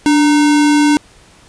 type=tone with sample-and-hold; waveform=sine; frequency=293.7 Hz; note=D4; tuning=in tune; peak=-7 dBFS; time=0.06-0.97 s; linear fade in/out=0 ms; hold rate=1225 Hz; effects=pink hiss -45 dBFS RMS until 1.48 s + resampled to 22050 Hz